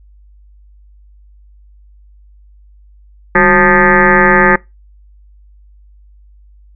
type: tone with frequency modulation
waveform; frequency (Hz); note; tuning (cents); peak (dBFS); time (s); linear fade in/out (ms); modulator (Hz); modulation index
sine; 1056; C6; +16; -5; 3.35-4.56; 5; 172; 5.3
effects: noise-tail reverb RT60 0.2 s tail -23 dB re dry + added 50 Hz sine -40 dBFS peak until 6.75 s